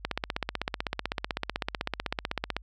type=click train; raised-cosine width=0.3 ms; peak=-12 dBFS; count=41; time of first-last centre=0.05-2.566 s; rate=15.9 Hz; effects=added 50 Hz sine -47 dBFS peak until 2.62 s